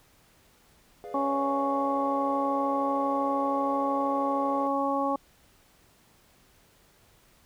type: chord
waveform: triangle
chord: G# diminished seventh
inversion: none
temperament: equal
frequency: 415.3 / 493.9 / 587.3 / 698.5 Hz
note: G#4 / B4 / D5 / F5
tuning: 0 / 0 / 0 / 0 cents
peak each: -40 / -43 / -46 / -41 dBFS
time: 1.04-4.67 s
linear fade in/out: 0 ms
type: harmonic tone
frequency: 277.2 Hz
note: C#4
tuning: in tune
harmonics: 1 / 2 / 3 / 4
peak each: -30 / -30 / -30 / -30 dBFS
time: 1.14-5.16 s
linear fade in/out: 5 ms
effects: pink hiss -61 dBFS RMS until 7.45 s